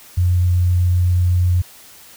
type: tone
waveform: sine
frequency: 89.2 Hz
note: F2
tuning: 37 cents sharp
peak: -12 dBFS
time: 0.17-1.62 s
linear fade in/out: 10 ms
effects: white hiss -43 dBFS RMS until 2.16 s